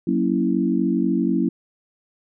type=chord; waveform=sine; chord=F# dominant seventh; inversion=none; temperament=equal; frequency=185 / 233.1 / 277.2 / 329.6 Hz; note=F#3 / A#3 / C#4 / E4; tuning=0 / 0 / 0 / 0 cents; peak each=-23 dBFS; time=0.07-1.49 s; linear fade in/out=5 ms; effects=none